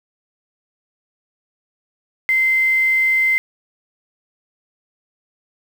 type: tone with quantisation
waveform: sine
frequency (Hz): 2075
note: C7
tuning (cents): -15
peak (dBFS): -13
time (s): 2.29-3.38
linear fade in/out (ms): 0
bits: 6
effects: none